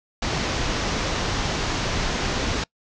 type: low-pass noise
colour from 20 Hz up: pink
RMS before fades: -25 dBFS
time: 0.22-2.64 s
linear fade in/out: 5 ms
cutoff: 6600 Hz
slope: 48 dB/octave
effects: noise-tail reverb RT60 0.1 s tail -25 dB re dry